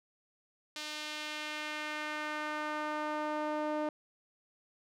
sawtooth tone with band-pass filter sweep, 303 Hz, D#4, 46 cents flat, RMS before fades -37 dBFS, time 0.76-3.89 s, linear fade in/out 2 ms, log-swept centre 4100 to 640 Hz, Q 1.2, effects none

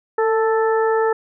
harmonic tone with a mistuned harmonic, 440 Hz, A4, in tune, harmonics 1 / 2 / 3 / 4, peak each -16 / -22 / -26 / -28 dBFS, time 0.18-1.13 s, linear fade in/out 5 ms, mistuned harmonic 1, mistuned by +29 cents, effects none

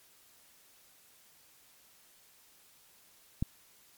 click, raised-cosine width 5 ms, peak -17 dBFS, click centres 3.425 s, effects white hiss -62 dBFS RMS until 3.97 s + MP3 96 kbps

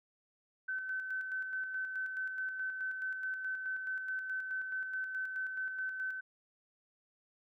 sine tone with tremolo, 1527 Hz, G6, 46 cents flat, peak -34 dBFS, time 0.68-6.21 s, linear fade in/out 10 ms, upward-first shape square, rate 4.7 Hz, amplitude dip 40%, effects none

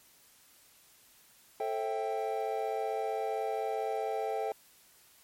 triangle chord, A minor seventh, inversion none, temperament equal with one note detuned, 440 / 535.5 / 659.3 / 784 Hz, A4 / C5 / E5 / G5, 0 / +40 / 0 / 0 cents, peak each -33 / -38 / -36 / -33 dBFS, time 1.6-4.52 s, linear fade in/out 2 ms, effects white hiss -61 dBFS RMS until 5.23 s + MP3 64 kbps

